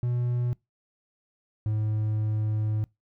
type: tone pair in turn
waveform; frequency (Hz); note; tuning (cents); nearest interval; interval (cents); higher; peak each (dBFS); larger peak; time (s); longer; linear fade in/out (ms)
triangle; 121.9 / 107.57; B2 / A2; -22 / -39; major second; 217; first; -22; neither; 0.03-0.53 / 1.66-2.84; second; 0
effects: noise-tail reverb RT60 0.2 s tail -24 dB re dry